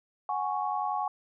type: chord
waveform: sine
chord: F# suspended second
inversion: none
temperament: equal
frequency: 740 / 830.6 / 1108.7 Hz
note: F#5 / G#5 / C#6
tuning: 0 / 0 / 0 cents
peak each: -33 / -31 / -33 dBFS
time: 0.29-1.08 s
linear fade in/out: 2 ms
effects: none